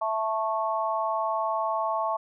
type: chord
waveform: sine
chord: A major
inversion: second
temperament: just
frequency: 660 / 880 / 1100 Hz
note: E5 / A5 / C#6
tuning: +2 / 0 / -14 cents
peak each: -29 dBFS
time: 0.01-2.17 s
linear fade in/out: 10 ms
effects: none